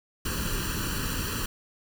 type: noise with comb filter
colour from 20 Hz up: pink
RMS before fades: -30 dBFS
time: 0.25-1.46 s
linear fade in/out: 5 ms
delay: 0.69 ms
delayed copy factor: +0.85
effects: none